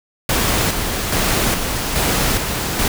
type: noise with tremolo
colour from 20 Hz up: pink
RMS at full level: -17 dBFS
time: 0.29-2.88 s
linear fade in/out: 2 ms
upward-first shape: square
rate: 1.2 Hz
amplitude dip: 40%
effects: none